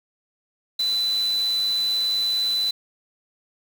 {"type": "tone in noise", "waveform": "sine", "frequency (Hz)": 3998, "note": "B7", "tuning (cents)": 20, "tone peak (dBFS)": -20, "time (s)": [0.79, 2.71], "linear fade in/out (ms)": 5, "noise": "white", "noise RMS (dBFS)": -38, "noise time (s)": [0.79, 2.71], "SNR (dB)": 15, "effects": []}